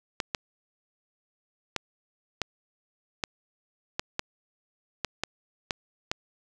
clicks, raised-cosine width 0.2 ms, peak -10 dBFS, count 11, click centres 0.202 / 0.348 / 1.763 / 2.417 / 3.238 / 3.995 / 4.194 / 5.047 / 5.236 / 5.708 / 6.115 s, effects none

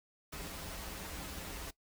pink noise with comb filter, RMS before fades -44 dBFS, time 0.32-1.71 s, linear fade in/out 10 ms, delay 8.3 ms, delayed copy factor -0.65, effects noise-tail reverb RT60 0.1 s tail -19 dB re dry

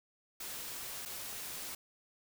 white noise with dropouts, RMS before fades -43 dBFS, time 0.4-1.75 s, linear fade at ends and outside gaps 5 ms, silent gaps 1.053-1.057 s, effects none

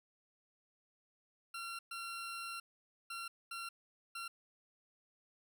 20% pulse tone bursts at uneven times, 1368 Hz, F6, 36 cents flat, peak -37 dBFS, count 5, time 1.54-1.79 / 1.91-2.6 / 3.1-3.28 / 3.51-3.69 / 4.15-4.28 s, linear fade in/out 5 ms, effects none

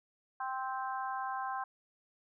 harmonic tone, 261.6 Hz, C4, in tune, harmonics 3 / 4 / 5 / 6, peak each -38 / -38 / -45 / -44 dBFS, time 0.4-1.64 s, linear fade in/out 5 ms, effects none

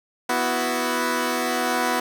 10% pulse chord, B suspended fourth, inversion none, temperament equal, 246.9 / 329.6 / 370 Hz, B3 / E4 / F#4, 0 / 0 / 0 cents, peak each -16 / -19 / -19 dBFS, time 0.29-2 s, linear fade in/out 5 ms, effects none

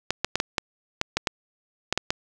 clicks, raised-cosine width 0.2 ms, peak -5 dBFS, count 11, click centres 0.106 / 0.246 / 0.356 / 0.401 / 0.582 / 1.014 / 1.17 / 1.272 / 1.926 / 1.976 / 2.105 s, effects none

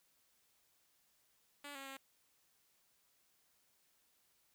5% pulse tone with pitch steps, 287.3 / 272.5 / 270 Hz, D4 / C#4 / C#4, -38 / -29 / -45 cents, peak -36 dBFS, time 1.64-1.97 s, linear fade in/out 5 ms, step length 110 ms, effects white hiss -75 dBFS RMS until 4.54 s

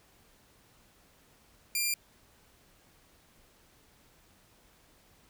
10% pulse tone, 2389 Hz, D7, 29 cents sharp, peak -19 dBFS, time 1.75-1.94 s, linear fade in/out 2 ms, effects pink hiss -63 dBFS RMS until 5.29 s

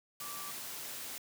sine tone in noise, 1164 Hz, D6, 16 cents flat, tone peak -46 dBFS, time 0.21-0.51 s, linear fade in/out 2 ms, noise white, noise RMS -43 dBFS, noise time 0.2-1.18 s, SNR -6 dB, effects high-pass 100 Hz 12 dB/octave

